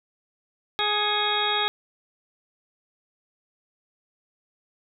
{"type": "harmonic tone with a mistuned harmonic", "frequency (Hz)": 416.9, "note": "G#4", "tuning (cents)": 7, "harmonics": [1, 2, 3, 4, 5, 6, 8, 9], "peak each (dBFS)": [-32, -28, -30, -31, -34, -34, -28, -28], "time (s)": [0.79, 1.68], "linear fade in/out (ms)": 0, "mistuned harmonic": 5, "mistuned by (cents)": 64, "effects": []}